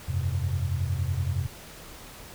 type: chord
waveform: sine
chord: F suspended second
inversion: none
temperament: equal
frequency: 87.31 / 98 / 130.81 Hz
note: F2 / G2 / C3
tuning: 0 / 0 / 0 cents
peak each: -28 / -30 / -30 dBFS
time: 0.08-1.47 s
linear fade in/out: 10 ms
effects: pink hiss -45 dBFS RMS until 2.34 s